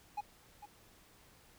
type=tone with echo; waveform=triangle; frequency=830.6 Hz; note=G#5; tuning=in tune; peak=-33 dBFS; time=0.17-0.21 s; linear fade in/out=10 ms; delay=450 ms; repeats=1; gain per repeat=-12 dB; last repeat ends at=0.66 s; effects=pink hiss -63 dBFS RMS until 1.58 s